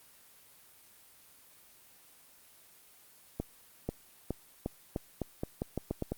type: accelerating click train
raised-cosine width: 2 ms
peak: -19 dBFS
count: 12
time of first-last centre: 3.4-6.12 s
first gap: 490 ms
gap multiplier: 0.85
effects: white hiss -59 dBFS RMS until 6.17 s + Opus 24 kbps